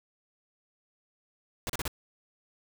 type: noise bursts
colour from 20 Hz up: pink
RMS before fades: -33 dBFS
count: 4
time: 1.67-1.878 s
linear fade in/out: 0 ms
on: 25 ms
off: 36 ms
effects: none